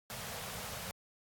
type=band-stop noise; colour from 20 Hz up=pink; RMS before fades=-42 dBFS; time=0.1-0.91 s; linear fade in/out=0 ms; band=220 to 440 Hz; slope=48 dB/octave; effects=high-pass 80 Hz 12 dB/octave + AAC 64 kbps